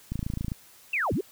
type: click train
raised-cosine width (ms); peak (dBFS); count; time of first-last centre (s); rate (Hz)
5; -18; 12; 0.12-0.519; 27.6
type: linear two-way sweep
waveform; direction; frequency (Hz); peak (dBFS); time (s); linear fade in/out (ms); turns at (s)
sine; down then up; 2763 to 68.5 to 440.9; -24; 0.93-1.21; 5; 1.13
effects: white hiss -54 dBFS RMS until 1.31 s